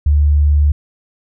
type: tone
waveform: sine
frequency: 73.42 Hz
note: D2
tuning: in tune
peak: -8 dBFS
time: 0.06-0.72 s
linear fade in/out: 5 ms
effects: none